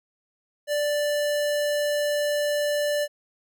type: tone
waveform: square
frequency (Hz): 587.3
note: D5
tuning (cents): 0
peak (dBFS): -23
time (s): 0.67-3.08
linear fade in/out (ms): 50
effects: none